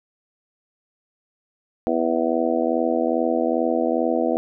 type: harmonic tone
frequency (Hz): 82.41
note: E2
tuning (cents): 0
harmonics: 3 / 4 / 5 / 6 / 7 / 8 / 9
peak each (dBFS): -25 / -24 / -33 / -24 / -31 / -25 / -29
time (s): 1.87-4.37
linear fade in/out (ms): 0
effects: none